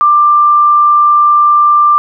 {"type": "tone", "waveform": "sine", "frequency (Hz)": 1185, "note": "D6", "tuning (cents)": 15, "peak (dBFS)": -4, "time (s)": [0.01, 1.98], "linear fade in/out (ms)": 0, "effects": []}